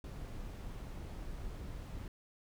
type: noise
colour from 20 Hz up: brown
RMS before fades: -44 dBFS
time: 0.04-2.08 s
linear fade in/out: 2 ms
effects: none